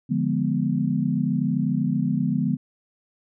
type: chord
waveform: sine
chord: D diminished seventh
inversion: none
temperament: equal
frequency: 146.83 / 174.61 / 207.7 / 246.9 Hz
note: D3 / F3 / Ab3 / Cb4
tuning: 0 / 0 / 0 / 0 cents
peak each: -26 / -26 / -26 / -25 dBFS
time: 0.09-2.57 s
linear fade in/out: 20 ms
effects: none